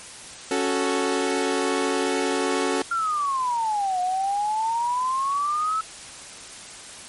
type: chord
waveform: sawtooth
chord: F# minor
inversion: second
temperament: equal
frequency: 277.2 / 370 / 440 Hz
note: C#4 / F#4 / A4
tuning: 0 / 0 / 0 cents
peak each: -22 dBFS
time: 0.51-2.82 s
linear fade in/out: 2 ms
type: exponential two-way sweep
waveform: sine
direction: down then up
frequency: 1396.9 to 720 to 1315 Hz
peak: -21 dBFS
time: 2.91-5.81 s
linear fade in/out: 5 ms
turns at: 4 s
effects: white hiss -40 dBFS RMS until 7.08 s + MP3 48 kbps